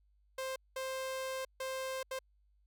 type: tone bursts at uneven times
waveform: sawtooth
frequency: 525 Hz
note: C5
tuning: 6 cents sharp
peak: -33 dBFS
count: 4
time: 0.38-0.56 / 0.76-1.45 / 1.6-2.03 / 2.11-2.19 s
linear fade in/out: 5 ms
effects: added 50 Hz sine -67 dBFS peak until 2.66 s